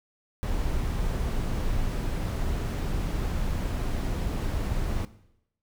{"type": "noise", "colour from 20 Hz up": "brown", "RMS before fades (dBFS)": -28, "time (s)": [0.43, 5.05], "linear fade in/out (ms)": 0, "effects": ["noise-tail reverb RT60 0.8 s tail -17 dB re dry"]}